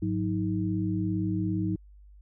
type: tone cluster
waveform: sine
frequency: 103.3 / 180.8 / 315.5 Hz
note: G#2 / F#3 / D#4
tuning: -9 / -40 / +24 cents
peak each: -30 dBFS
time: 0.02-1.76 s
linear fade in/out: 5 ms
effects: added 50 Hz sine -49 dBFS peak until 2.21 s